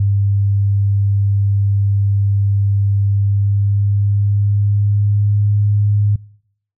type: tone with pitch glide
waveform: sine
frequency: 100 to 103.17 Hz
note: G2 to G#2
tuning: +35 to -11 cents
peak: -11 dBFS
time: 0-6.16 s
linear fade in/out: 5 ms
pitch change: +54 cents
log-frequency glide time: 3.05-5.52 s
effects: noise-tail reverb RT60 0.7 s tail -25 dB re dry